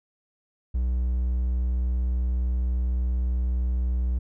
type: tone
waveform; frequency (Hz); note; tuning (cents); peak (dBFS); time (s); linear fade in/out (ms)
triangle; 61.74; B1; 0; -20; 0.74-4.19; 10
effects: none